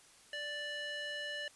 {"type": "tone with band-pass filter", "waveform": "square", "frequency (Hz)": 587, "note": "D5", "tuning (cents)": -1, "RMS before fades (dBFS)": -41, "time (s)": [0.33, 1.48], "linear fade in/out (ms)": 2, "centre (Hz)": 2400, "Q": 2.4, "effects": ["white hiss -61 dBFS RMS until 1.55 s", "resampled to 24000 Hz"]}